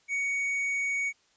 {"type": "tone with tanh clipping", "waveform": "triangle", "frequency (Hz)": 2237, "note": "C#7", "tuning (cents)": 15, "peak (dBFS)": -28, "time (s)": [0.08, 1.13], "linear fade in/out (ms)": 50, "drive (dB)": 10, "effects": ["white hiss -66 dBFS RMS until 1.36 s", "resampled to 16000 Hz"]}